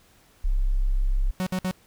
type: tone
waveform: sine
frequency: 33.21 Hz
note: C1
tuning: 27 cents sharp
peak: -19 dBFS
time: 0.44-1.31 s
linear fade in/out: 10 ms
type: tone bursts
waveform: 45% pulse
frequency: 185 Hz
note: F#3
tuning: in tune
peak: -24 dBFS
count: 3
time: 1.4-1.711 s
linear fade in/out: 0 ms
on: 65 ms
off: 58 ms
effects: pink hiss -58 dBFS RMS until 1.86 s